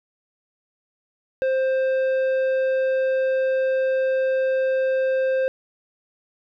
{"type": "tone with tanh clipping", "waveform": "sine", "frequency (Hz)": 525, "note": "C5", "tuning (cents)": 6, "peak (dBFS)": -20, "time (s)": [1.42, 5.48], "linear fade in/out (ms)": 0, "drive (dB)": 9, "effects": []}